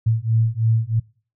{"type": "beating tone pair", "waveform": "sine", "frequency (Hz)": [111.2, 114.3], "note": ["A2", "A#2"], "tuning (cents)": [19, -34], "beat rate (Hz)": 3.1, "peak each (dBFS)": -19, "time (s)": [0.06, 1], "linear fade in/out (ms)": 10, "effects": ["noise-tail reverb RT60 0.4 s tail -24 dB re dry"]}